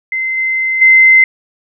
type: tone with level steps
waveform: sine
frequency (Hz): 2068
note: C7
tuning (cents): -21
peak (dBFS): -14 / -12 / -3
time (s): 0.12-1.24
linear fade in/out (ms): 2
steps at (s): 0.37 / 0.81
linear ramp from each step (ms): 10
effects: none